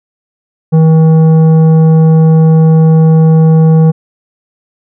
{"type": "tone with tanh clipping", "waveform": "sine", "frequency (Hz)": 160, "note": "D#3", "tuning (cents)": 49, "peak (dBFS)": -4, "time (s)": [0.72, 3.92], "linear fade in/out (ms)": 20, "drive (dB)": 10, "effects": []}